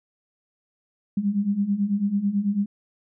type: beating tone pair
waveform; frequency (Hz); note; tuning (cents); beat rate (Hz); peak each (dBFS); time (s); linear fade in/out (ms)
sine; 196 / 205.1; G3 / G#3; 0 / -21; 9.1; -26 / -22; 1.17-2.66; 5
effects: none